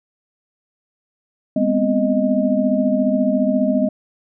sine tone cluster, 203.6 / 246 / 260.5 / 622 Hz, G#3 / B3 / C4 / D#5, -34 / -7 / -7 / -1 cents, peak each -20 dBFS, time 1.56-3.89 s, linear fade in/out 5 ms, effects none

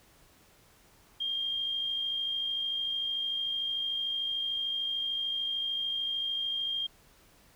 sine tone with amplitude modulation, 3209 Hz, G7, 40 cents sharp, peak -28 dBFS, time 1.2-6.87 s, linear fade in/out 10 ms, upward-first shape sine, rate 53.4 Hz, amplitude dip 35%, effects pink hiss -61 dBFS RMS until 7.55 s

